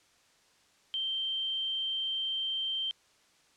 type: tone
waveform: sine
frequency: 3136 Hz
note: G7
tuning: in tune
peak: -30 dBFS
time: 0.94-2.91 s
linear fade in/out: 0 ms
effects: white hiss -65 dBFS RMS until 3.56 s + low-pass 7000 Hz 12 dB/octave